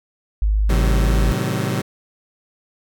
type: tone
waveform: sine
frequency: 51.91 Hz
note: G#1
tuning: in tune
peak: -14 dBFS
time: 0.42-1.32 s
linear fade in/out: 0 ms
type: chord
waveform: sawtooth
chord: A diminished seventh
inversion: none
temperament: just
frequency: 110 / 132 / 158.4 / 190.08 Hz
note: A2 / C3 / Eb3 / Gb3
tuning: 0 / +16 / +31 / +47 cents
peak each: -21 / -20 / -23 / -21 dBFS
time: 0.69-1.82 s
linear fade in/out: 10 ms
effects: none